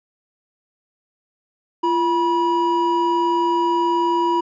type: tone pair together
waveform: triangle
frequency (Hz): 342.9 / 970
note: F4 / B5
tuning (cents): -32 / -31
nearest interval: octave + tritone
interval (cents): 1801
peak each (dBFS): -18 / -16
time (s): 1.83-4.41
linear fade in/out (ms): 10
effects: resampled to 16000 Hz